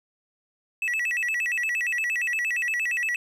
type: tone with vibrato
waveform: triangle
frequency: 2250 Hz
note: C#7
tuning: 25 cents sharp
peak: -22 dBFS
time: 0.82-3.16 s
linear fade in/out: 2 ms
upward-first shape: square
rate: 8.6 Hz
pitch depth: 260 cents each way
effects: none